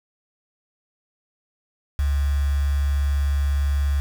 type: tone with quantisation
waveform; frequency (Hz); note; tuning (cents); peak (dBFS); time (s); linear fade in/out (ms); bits
sine; 70.7; C#2; +35; -18; 1.99-4; 0; 6
effects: none